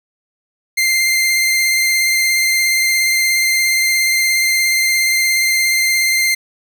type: tone with vibrato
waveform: sawtooth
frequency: 2093 Hz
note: C7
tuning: in tune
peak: -9 dBFS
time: 0.77-6.35 s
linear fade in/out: 10 ms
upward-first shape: sine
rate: 17 Hz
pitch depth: 14 cents each way
effects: none